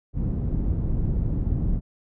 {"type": "low-pass noise", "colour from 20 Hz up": "pink", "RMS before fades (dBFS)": -24, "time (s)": [0.13, 1.81], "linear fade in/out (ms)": 50, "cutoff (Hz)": 190, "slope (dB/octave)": 12, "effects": []}